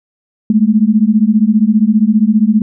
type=beating tone pair; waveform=sine; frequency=207.7 / 222.7 Hz; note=G#3 / A3; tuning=0 / +21 cents; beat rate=15 Hz; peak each=-10 dBFS; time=0.5-2.62 s; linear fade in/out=2 ms; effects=none